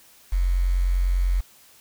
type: tone with quantisation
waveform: sine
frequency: 45.03 Hz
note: F#1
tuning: 46 cents flat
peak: -18 dBFS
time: 0.32-1.41 s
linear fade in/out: 10 ms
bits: 7
effects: white hiss -53 dBFS RMS until 1.8 s